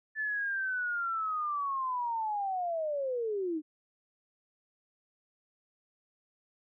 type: linear sweep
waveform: sine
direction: down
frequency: 1754 to 296.8 Hz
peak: -30 dBFS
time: 0.15-3.62 s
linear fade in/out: 50 ms
effects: none